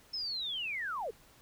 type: linear sweep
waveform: sine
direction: down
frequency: 5300 to 389.4 Hz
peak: -34 dBFS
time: 0.13-1.11 s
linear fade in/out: 10 ms
effects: pink hiss -61 dBFS RMS until 1.41 s